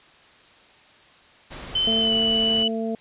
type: noise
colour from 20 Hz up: pink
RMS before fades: -37 dBFS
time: 1.5-2.64 s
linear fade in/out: 20 ms
type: tone with pitch glide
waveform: sine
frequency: 3064 to 2968 Hz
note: G7 to F#7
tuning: -40 to +5 cents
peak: -19 dBFS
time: 1.75-2.68 s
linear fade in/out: 5 ms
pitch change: -55 cents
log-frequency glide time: 2-2.13 s
type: harmonic tone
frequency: 224.5 Hz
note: A3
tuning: 35 cents sharp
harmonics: 1 / 2 / 3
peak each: -26 / -29 / -31 dBFS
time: 1.87-2.95 s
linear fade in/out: 2 ms
effects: white hiss -52 dBFS RMS until 3 s + resampled to 8000 Hz